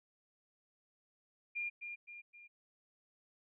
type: tone with echo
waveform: sine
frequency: 2406 Hz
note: D7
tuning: 41 cents sharp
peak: -36 dBFS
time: 1.55-1.7 s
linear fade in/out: 20 ms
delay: 260 ms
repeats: 3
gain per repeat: -6 dB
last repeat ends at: 2.48 s
effects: none